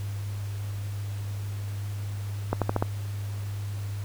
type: accelerating click train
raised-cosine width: 1 ms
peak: -10 dBFS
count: 5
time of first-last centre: 2.53-2.825 s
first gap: 87 ms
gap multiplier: 0.89
effects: added 101 Hz sine -30 dBFS peak until 4.04 s + pink hiss -47 dBFS RMS until 4.04 s